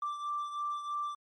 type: beating tone pair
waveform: triangle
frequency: 1174.7 / 1177.8 Hz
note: D6 / D6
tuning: 0 / +5 cents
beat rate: 3.1 Hz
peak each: -31 / -37 dBFS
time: 0.02-1.15 s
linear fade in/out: 5 ms
effects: tanh soft clip ceiling -29 dBFS + MP3 48 kbps